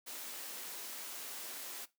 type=high-pass noise; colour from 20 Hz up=white; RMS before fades=-45 dBFS; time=0.06-1.86 s; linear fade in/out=20 ms; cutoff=230 Hz; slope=24 dB/octave; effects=noise-tail reverb RT60 0.2 s tail -18 dB re dry